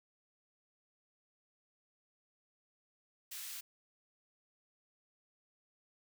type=high-pass noise; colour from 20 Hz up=white; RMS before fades=-45 dBFS; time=3.31-3.61 s; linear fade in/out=10 ms; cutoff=1800 Hz; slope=12 dB/octave; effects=none